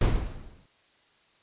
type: noise with exponential decay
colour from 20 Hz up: brown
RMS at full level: -18 dBFS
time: 0.01-0.66 s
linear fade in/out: 5 ms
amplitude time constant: 140 ms
effects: white hiss -63 dBFS RMS until 1.42 s + resampled to 8000 Hz